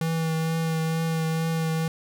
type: tone with vibrato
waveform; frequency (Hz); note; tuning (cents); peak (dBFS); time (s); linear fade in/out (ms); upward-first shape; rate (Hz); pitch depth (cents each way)
square; 162.1; E3; -29; -24; 0.01-1.88; 2; triangle; 2.2; 19
effects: none